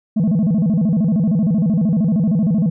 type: tone with vibrato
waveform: sine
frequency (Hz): 188.5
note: F#3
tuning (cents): +32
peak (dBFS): -10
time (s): 0.16-2.7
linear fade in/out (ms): 10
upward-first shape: square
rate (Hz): 13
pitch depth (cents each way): 250
effects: tanh soft clip ceiling -12 dBFS